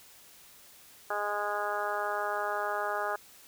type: harmonic tone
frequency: 206.5 Hz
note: G#3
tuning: 10 cents flat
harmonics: 2 / 3 / 4 / 5 / 6 / 7 / 8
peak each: -39 / -36 / -35 / -40 / -36 / -38 / -40 dBFS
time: 1.1-3.16 s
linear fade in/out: 5 ms
effects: white hiss -55 dBFS RMS until 3.47 s